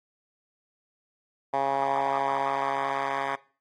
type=tone with band-pass filter sweep; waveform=10% pulse; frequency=137.4 Hz; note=C#3; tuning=15 cents flat; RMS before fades=-28 dBFS; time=1.53-3.36 s; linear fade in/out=10 ms; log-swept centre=850 to 1300 Hz; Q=2.7; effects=noise-tail reverb RT60 0.4 s tail -21 dB re dry + AAC 32 kbps

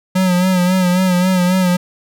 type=tone with vibrato; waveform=square; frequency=182.6 Hz; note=F#3; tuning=23 cents flat; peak=-12 dBFS; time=0.15-1.77 s; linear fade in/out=10 ms; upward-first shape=sine; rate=3.7 Hz; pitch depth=50 cents each way; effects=none

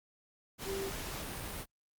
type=tone in noise; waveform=sine; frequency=390 Hz; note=G4; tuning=9 cents flat; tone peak=-36 dBFS; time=0.64-0.92 s; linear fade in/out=50 ms; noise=pink; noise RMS=-41 dBFS; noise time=0.58-1.66 s; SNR=+2 dB; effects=Opus 48 kbps

